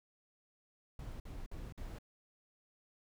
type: noise bursts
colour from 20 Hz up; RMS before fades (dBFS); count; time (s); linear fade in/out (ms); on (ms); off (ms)
brown; -45; 4; 0.99-1.986; 2; 210; 52
effects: none